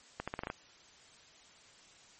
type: accelerating click train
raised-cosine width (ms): 0.5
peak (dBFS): -21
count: 7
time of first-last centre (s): 0.2-0.501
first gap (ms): 76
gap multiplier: 0.83
effects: white hiss -59 dBFS RMS until 2.19 s + MP3 32 kbps